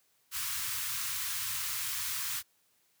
white band-stop noise, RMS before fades -35 dBFS, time 0.31-2.43 s, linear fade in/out 50 ms, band 130 to 1000 Hz, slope 48 dB/octave, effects white hiss -71 dBFS RMS until 3 s + high-pass 60 Hz 12 dB/octave

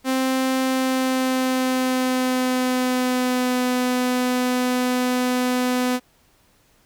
sawtooth tone with pitch glide, 261.6 to 250.5 Hz, C4 to B3, 0 to +25 cents, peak -15 dBFS, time 0.04-6 s, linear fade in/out 50 ms, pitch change -75 cents, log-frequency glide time 0.6-3.62 s, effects pink hiss -59 dBFS RMS until 6.85 s

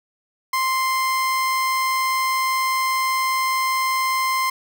30% pulse tone, 1046.5 Hz, C6, in tune, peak -16 dBFS, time 0.53-4.5 s, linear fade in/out 5 ms, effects none

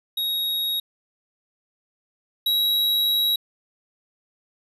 square tone pair in turn, 3777 / 3863 Hz, A#7 / B7, +22 / -39 cents, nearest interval unison, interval 39 cents, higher second, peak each -23 / -19 dBFS, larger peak second, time 0.17-0.8 / 2.46-3.36 s, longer second, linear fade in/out 5 ms, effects resampled to 32000 Hz

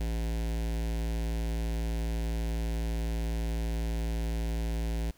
square tone with notch filter, 56 Hz, A1, 31 cents sharp, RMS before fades -31 dBFS, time 0-5.11 s, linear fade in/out 5 ms, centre 1200 Hz, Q 1.5, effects pink hiss -62 dBFS RMS until 5.17 s

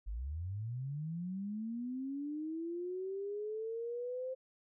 sine linear sweep, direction up, 46.25 to 523.3 Hz, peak -37 dBFS, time 0.06-4.35 s, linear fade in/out 20 ms, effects none

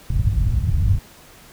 white low-pass noise, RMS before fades -18 dBFS, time 0.1-0.99 s, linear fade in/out 5 ms, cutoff 110 Hz, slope 24 dB/octave, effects pink hiss -46 dBFS RMS until 1.52 s

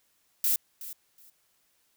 violet noise with echo, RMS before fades -25 dBFS, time 0.44-0.56 s, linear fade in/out 2 ms, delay 370 ms, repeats 2, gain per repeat -15 dB, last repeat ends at 1.3 s, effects white hiss -70 dBFS RMS until 1.96 s

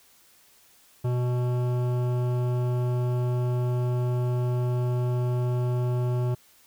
triangle tone with hard clipping, 123.47 Hz, B2, in tune, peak -25 dBFS, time 1.04-6.35 s, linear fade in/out 10 ms, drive 18 dB, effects white hiss -58 dBFS RMS until 6.66 s

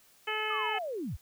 harmonic tone, 431 Hz, A4, 36 cents flat, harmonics 1 / 2 / 3 / 4 / 5 / 6 / 7, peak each -38 / -38 / -38 / -38 / -38 / -38 / -38 dBFS, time 0.27-0.79 s, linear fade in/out 10 ms
sine linear sweep, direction down, 1282 to 43.27 Hz, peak -33 dBFS, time 0.49-1.17 s, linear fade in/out 20 ms
effects white hiss -62 dBFS RMS until 1.21 s

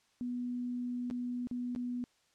sine tone with dropouts, 245.4 Hz, B3, 11 cents flat, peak -34 dBFS, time 0.21-2.04 s, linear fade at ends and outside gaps 0 ms, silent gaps 1.101-1.11 / 1.471-1.512 / 1.75-1.761 s, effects white hiss -71 dBFS RMS until 2.34 s + low-pass 7000 Hz 12 dB/octave

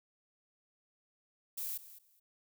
violet noise with echo, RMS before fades -39 dBFS, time 1.57-1.78 s, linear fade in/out 10 ms, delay 210 ms, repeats 2, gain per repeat -15 dB, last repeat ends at 2.2 s, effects none

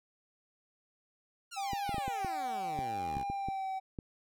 10% pulse exponential sweep, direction down, 1443 to 61 Hz, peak -34 dBFS, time 1.51-3.24 s, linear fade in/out 20 ms
triangle tone with vibrato, 784 Hz, G5, in tune, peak -32 dBFS, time 1.56-3.8 s, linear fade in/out 20 ms, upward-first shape sine, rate 0.79 Hz, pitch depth 44 cents each way
clicks, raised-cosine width 3 ms, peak -26 dBFS, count 11, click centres 1.733 / 1.893 / 1.944 / 1.982 / 2.08 / 2.247 / 2.79 / 3.169 / 3.3 / 3.486 / 3.988 s
effects none

